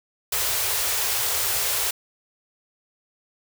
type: band-stop noise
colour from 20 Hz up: white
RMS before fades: -24 dBFS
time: 0.32-1.91 s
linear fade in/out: 5 ms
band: 130 to 370 Hz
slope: 96 dB/octave
effects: none